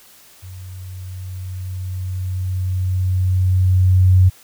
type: tone with level ramp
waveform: sine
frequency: 92.5 Hz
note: F#2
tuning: in tune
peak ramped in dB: -32 to -7 dBFS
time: 0.42-4.3 s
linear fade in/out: 20 ms
effects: white hiss -47 dBFS RMS until 4.43 s